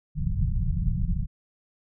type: low-pass noise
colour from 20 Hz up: pink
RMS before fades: -25 dBFS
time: 0.15-1.27 s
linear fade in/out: 50 ms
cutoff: 190 Hz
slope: 96 dB/octave
effects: none